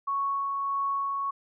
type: tone with tremolo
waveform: sine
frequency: 1108.7 Hz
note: C#6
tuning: in tune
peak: -25 dBFS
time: 0.07-1.31 s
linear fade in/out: 10 ms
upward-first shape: sine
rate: 1.6 Hz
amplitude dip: 25%
effects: none